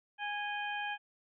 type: harmonic tone with a mistuned harmonic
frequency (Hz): 826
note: G#5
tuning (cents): -10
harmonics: 1 / 2 / 3 / 4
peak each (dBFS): -38 / -39 / -42 / -45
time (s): 0.18-0.98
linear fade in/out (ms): 50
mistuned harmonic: 4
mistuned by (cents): -96
effects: none